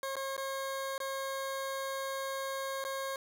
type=tone with dropouts; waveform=20% pulse; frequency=540 Hz; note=C#5; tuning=45 cents flat; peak=-30 dBFS; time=0.03-3.16 s; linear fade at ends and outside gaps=1 ms; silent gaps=0.156-0.166 / 0.366-0.378 / 0.98-1.002 / 2.841-2.849 s; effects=none